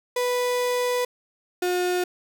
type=tone pair in turn; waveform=35% pulse; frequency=493.5 / 359.5 Hz; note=B4 / F#4; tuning=-1 / -50 cents; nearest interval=perfect fourth; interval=549 cents; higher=first; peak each=-20 dBFS; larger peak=neither; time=0.16-1.05 / 1.62-2.04 s; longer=first; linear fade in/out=5 ms; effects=none